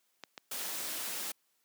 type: clicks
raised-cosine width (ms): 0.2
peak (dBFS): -25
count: 3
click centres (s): 0.237 / 0.378 / 0.655
type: noise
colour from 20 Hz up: white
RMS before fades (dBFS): -38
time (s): 0.51-1.32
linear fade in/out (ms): 5
effects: white hiss -75 dBFS RMS until 1.64 s + high-pass 200 Hz 12 dB/octave